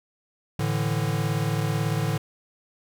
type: chord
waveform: square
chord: A suspended fourth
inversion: none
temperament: equal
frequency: 110 / 146.83 / 164.81 Hz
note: A2 / D3 / E3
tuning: 0 / 0 / 0 cents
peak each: -28 / -27 / -31 dBFS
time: 0.59-2.18 s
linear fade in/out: 5 ms
effects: none